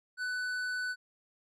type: tone with tanh clipping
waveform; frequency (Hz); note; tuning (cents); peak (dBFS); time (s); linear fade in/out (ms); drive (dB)
sine; 1495; F#6; +17; -34; 0.17-0.96; 50; 11
effects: none